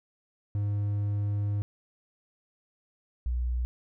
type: tone pair in turn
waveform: triangle / sine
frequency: 102.5 / 60.95 Hz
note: G#2 / B1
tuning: -22 / -22 cents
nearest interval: major sixth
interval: 900 cents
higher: first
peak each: -24 / -26 dBFS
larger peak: first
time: 0.55-1.62 / 3.26-3.65 s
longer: first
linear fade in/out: 0 ms
effects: none